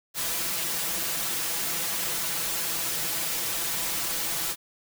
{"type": "noise with comb filter", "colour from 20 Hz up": "white", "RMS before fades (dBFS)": -29, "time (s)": [0.14, 4.56], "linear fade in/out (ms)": 50, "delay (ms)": 6, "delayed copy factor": 0.9, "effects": []}